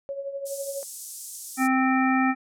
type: tone with tremolo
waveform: sine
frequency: 554.4 Hz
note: C#5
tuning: in tune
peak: -27 dBFS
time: 0.09-0.83 s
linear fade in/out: 0 ms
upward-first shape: triangle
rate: 12 Hz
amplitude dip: 70%
type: high-pass noise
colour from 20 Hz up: pink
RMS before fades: -36 dBFS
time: 0.45-1.68 s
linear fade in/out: 20 ms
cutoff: 6600 Hz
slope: 24 dB/octave
type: harmonic tone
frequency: 261.6 Hz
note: C4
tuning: in tune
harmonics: 1 / 3 / 5 / 7 / 9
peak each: -21 / -26 / -28 / -29 / -31 dBFS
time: 1.57-2.35 s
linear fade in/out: 50 ms
effects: low-pass 12000 Hz 12 dB/octave